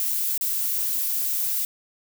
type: noise with dropouts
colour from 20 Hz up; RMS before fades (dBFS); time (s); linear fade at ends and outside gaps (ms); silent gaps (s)
violet; -25; 0-1.65; 1; 0.377-0.41
effects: none